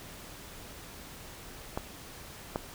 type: clicks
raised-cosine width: 1 ms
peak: -18 / -16 dBFS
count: 2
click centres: 1.775 / 2.559 s
effects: pink hiss -47 dBFS RMS until 2.74 s